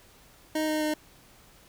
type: tone with pitch steps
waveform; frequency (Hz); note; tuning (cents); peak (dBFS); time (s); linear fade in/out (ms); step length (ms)
25% pulse; 311.1 / 308.4 / 305.8; D#4 / D#4 / D#4; 0 / -15 / -30; -22; 0.55-0.94; 5; 130
effects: pink hiss -56 dBFS RMS until 1.68 s